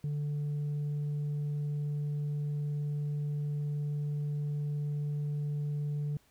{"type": "tone", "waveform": "sine", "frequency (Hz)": 146.83, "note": "D3", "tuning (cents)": 0, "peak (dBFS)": -28, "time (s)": [0.04, 6.17], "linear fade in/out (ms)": 2, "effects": ["tanh soft clip ceiling -30 dBFS", "pink hiss -67 dBFS RMS until 6.3 s"]}